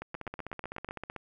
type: two click trains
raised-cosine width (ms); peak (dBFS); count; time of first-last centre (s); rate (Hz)
0.5; -23 / -23; 8 / 17; 0.02-0.888 / 0.15-1.163; 8.06 / 15.8
effects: none